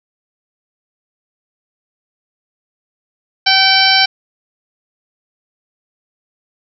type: harmonic tone with a mistuned harmonic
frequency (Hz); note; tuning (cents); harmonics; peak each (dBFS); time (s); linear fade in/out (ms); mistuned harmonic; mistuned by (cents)
769; G5; -33; 1 / 2 / 3 / 4 / 5 / 6 / 7; -16 / -16 / -16 / -16 / -16 / -16 / -16; 3.46-4.06; 10; 5; +59
effects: none